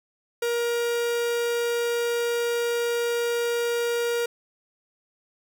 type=tone; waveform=45% pulse; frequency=472.8 Hz; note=A#4; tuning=24 cents sharp; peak=-23 dBFS; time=0.42-4.26 s; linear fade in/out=5 ms; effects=none